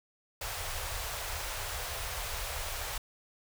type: band-stop noise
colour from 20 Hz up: pink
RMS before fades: -37 dBFS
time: 0.41-2.98 s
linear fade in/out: 5 ms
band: 100 to 530 Hz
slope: 24 dB/octave
effects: none